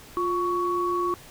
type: tone pair together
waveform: sine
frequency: 352.1 / 1118 Hz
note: F4 / C#6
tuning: +14 / +14 cents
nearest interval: octave + minor sixth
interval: 2000 cents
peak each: -26 / -25 dBFS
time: 0.17-1.14 s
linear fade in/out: 0 ms
effects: pink hiss -47 dBFS RMS until 1.3 s